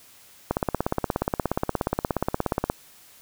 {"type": "click train", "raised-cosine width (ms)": 1, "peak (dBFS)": -8, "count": 38, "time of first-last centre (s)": [0.51, 2.699], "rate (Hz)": 16.9, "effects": ["white hiss -52 dBFS RMS until 3.21 s"]}